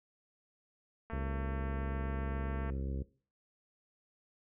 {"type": "click train", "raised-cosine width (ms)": 0.5, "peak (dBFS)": -30, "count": 361, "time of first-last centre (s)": [1.1, 2.7], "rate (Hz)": 225}
{"type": "harmonic tone", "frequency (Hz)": 67.4, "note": "C#2", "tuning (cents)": -48, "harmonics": [1, 2, 3, 4, 5, 6, 7, 8], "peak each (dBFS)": [-36, -42, -46, -48, -50, -52, -53, -54], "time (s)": [1.12, 3.03], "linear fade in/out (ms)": 10}
{"effects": ["noise-tail reverb RT60 0.4 s tail -19 dB re dry", "low-pass 2000 Hz 12 dB/octave"]}